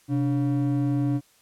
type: ring-modulated tone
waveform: triangle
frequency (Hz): 209.6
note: G#3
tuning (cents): +16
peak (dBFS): -16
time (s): 0.08-1.21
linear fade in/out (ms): 50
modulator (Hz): 80.1
effects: white hiss -60 dBFS RMS until 1.41 s + low-pass 12000 Hz 12 dB/octave